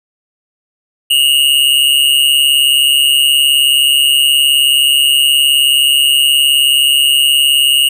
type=tone with amplitude modulation; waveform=square; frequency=2859 Hz; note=F7; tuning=40 cents sharp; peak=-5 dBFS; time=1.1-7.89 s; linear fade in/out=10 ms; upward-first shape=sine; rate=139 Hz; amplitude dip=70%; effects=none